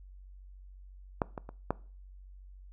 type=clicks; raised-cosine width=1 ms; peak=-13 / -23 / -29 / -14 dBFS; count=4; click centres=1.218 / 1.378 / 1.491 / 1.706 s; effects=noise-tail reverb RT60 0.4 s tail -21 dB re dry + added 47 Hz sine -48 dBFS peak until 2.72 s